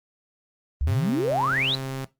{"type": "exponential sweep", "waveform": "sine", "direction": "up", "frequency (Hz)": [62, 4100], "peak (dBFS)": -21, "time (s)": [0.81, 1.75], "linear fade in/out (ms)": 0}
{"type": "tone", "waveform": "sawtooth", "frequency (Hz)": 133.4, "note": "C3", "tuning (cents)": 34, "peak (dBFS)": -25, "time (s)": [0.87, 2.05], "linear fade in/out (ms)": 5}
{"effects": ["noise-tail reverb RT60 0.2 s tail -17 dB re dry", "Opus 24 kbps"]}